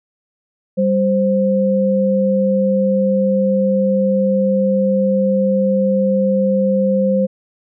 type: tone pair together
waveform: sine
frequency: 196.02 / 523.3 Hz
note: G3 / C5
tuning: 0 / 0 cents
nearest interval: octave + perfect fourth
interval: 1700 cents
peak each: -15 dBFS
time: 0.77-7.27 s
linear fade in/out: 20 ms
effects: none